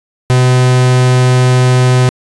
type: tone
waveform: 45% pulse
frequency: 126.6 Hz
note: B2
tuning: 43 cents sharp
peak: -6 dBFS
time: 0.3-2.09 s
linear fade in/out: 0 ms
effects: resampled to 22050 Hz